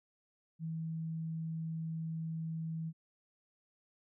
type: tone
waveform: sine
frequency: 161.8 Hz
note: E3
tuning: 32 cents flat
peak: -36 dBFS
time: 0.59-2.93 s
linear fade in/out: 50 ms
effects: none